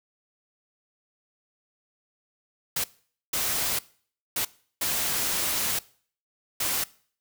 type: noise bursts at uneven times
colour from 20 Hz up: white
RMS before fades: -27 dBFS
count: 5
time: 2.76-2.84 / 3.33-3.79 / 4.36-4.45 / 4.81-5.79 / 6.6-6.84 s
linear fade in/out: 5 ms
effects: noise-tail reverb RT60 0.5 s tail -21 dB re dry